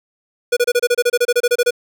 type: tone bursts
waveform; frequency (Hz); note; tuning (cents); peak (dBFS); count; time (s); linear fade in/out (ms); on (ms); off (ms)
square; 484.6; B4; -33; -12; 16; 0.52-1.708; 10; 48; 28
effects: none